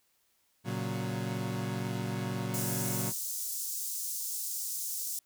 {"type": "chord", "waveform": "30% pulse", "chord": "F# major", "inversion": "first", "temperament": "equal", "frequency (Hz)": [116.54, 138.59, 185], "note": ["A#2", "C#3", "F#3"], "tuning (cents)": [0, 0, 0], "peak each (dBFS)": [-33, -36, -34], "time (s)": [0.64, 3.13], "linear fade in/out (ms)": 50}
{"type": "high-pass noise", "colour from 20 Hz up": "pink", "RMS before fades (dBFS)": -36, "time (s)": [2.54, 5.19], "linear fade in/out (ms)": 2, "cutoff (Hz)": 6100, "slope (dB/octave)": 24}
{"effects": ["white hiss -72 dBFS RMS until 5.25 s"]}